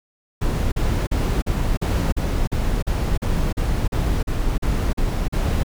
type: noise bursts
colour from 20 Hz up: brown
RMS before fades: -20 dBFS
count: 15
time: 0.41-5.634 s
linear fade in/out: 10 ms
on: 310 ms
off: 41 ms
effects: none